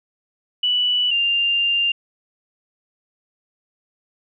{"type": "tone pair in turn", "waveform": "sine", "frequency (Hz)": [2960, 2794], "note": ["F#7", "F7"], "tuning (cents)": [0, 0], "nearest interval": "minor second", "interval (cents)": 100, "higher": "first", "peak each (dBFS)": -16, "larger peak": "neither", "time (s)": [[0.63, 1.11], [1.11, 1.92]], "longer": "second", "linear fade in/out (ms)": 5, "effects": []}